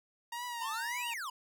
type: tone with vibrato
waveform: sawtooth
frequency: 932.3 Hz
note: A#5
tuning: in tune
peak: -34 dBFS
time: 0.32-1.14 s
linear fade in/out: 5 ms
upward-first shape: triangle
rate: 1.9 Hz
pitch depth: 100 cents each way
type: exponential two-way sweep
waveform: square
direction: up then down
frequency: 945 to 3000 to 945 Hz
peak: -38 dBFS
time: 0.61-1.3 s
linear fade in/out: 5 ms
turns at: 1.09 s
effects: none